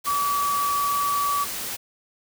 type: tone in noise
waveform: sine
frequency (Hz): 1145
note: D6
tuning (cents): -44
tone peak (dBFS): -21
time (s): 0.06-1.45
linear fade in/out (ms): 20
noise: white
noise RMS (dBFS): -31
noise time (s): 0.04-1.77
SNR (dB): +7
effects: none